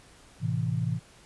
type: chord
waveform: sine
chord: A minor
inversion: none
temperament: equal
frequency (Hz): 110 / 130.81 / 164.81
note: A2 / C3 / E3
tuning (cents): 0 / 0 / 0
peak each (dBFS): -30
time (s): 0.4-1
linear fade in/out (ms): 50
effects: pink hiss -55 dBFS RMS until 1.25 s + resampled to 24000 Hz